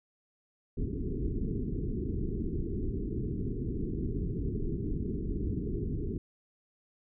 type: low-pass noise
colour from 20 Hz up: pink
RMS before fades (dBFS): -33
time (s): 0.77-6.18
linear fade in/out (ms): 5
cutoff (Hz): 430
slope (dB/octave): 96
effects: none